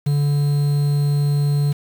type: tone with quantisation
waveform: triangle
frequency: 144.3 Hz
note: D3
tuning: 30 cents flat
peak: -13 dBFS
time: 0.06-1.73 s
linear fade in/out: 10 ms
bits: 6
effects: none